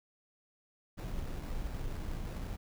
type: noise with sample-and-hold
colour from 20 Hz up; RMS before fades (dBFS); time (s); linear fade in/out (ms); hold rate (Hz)
brown; -38; 0.97-2.57; 20; 3150
effects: none